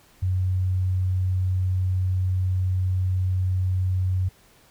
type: tone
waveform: sine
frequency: 92.6 Hz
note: F#2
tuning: 2 cents sharp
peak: -20 dBFS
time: 0.22-4.29 s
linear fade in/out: 10 ms
effects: pink hiss -56 dBFS RMS until 4.7 s